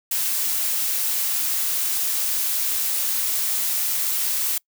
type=noise; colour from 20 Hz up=blue; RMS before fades=-23 dBFS; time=0.11-4.58 s; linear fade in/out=5 ms; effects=noise-tail reverb RT60 0.1 s tail -25 dB re dry